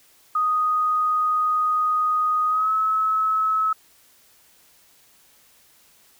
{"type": "tone with pitch glide", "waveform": "sine", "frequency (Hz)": [1244.5, 1292.1], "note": ["D#6", "E6"], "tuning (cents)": [0, -35], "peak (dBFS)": -18, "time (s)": [0.35, 3.73], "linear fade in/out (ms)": 5, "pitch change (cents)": 65, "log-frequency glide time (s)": [2.48, 2.71], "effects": ["white hiss -56 dBFS RMS until 6.19 s"]}